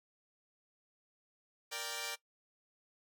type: chord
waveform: 5% pulse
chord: G minor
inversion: first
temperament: equal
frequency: 466.2 / 587.3 / 784 Hz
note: Bb4 / D5 / G5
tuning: 0 / 0 / 0 cents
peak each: -32 dBFS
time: 1.71-2.16 s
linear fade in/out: 20 ms
effects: noise-tail reverb RT60 0.1 s tail -18 dB re dry